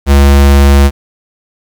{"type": "tone", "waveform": "square", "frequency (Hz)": 69.9, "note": "C#2", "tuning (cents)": 15, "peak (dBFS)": -3, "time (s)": [0.06, 0.91], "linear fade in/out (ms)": 50, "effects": ["7-bit"]}